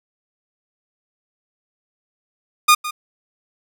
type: tone with echo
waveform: sawtooth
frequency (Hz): 1222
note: D#6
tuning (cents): -32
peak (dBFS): -5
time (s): 2.68-2.75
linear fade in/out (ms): 10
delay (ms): 160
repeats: 1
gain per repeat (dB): -15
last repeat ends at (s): 2.91
effects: none